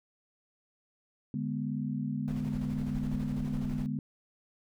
sine chord, G# diminished, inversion second, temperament equal, 146.83 / 207.7 / 246.9 Hz, D3 / G#3 / B3, 0 / 0 / 0 cents, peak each -35 dBFS, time 1.34-3.99 s, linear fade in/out 2 ms
brown noise with tremolo, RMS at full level -39 dBFS, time 2.28-3.86 s, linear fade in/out 0 ms, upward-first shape square, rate 12 Hz, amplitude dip 40%
effects none

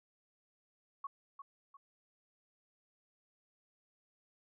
sine tone with echo, 1108.7 Hz, C#6, in tune, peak -38 dBFS, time 1.04-1.07 s, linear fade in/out 5 ms, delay 350 ms, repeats 2, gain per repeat -8 dB, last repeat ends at 1.77 s, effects none

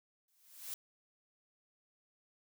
blue noise with exponential growth, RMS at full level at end -40 dBFS, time 0.28-0.74 s, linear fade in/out 2 ms, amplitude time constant 100 ms, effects none

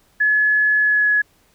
sine tone with pitch glide, 1705 to 1690.3 Hz, G#6 to G#6, +45 to +30 cents, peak -13 dBFS, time 0.2-1.22 s, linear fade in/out 10 ms, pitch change -15 cents, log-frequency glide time 0.8-1.09 s, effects pink hiss -58 dBFS RMS until 1.54 s

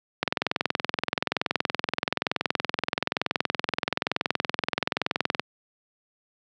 click train, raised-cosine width 0.3 ms, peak -6 dBFS, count 110, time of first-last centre 0.23-5.396 s, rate 21.1 Hz, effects high-pass 150 Hz 12 dB/octave

